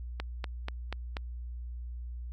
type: click train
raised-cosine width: 0.3 ms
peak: -19 dBFS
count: 5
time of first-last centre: 0.2-1.169 s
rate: 4.13 Hz
effects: added 60 Hz sine -37 dBFS peak until 2.32 s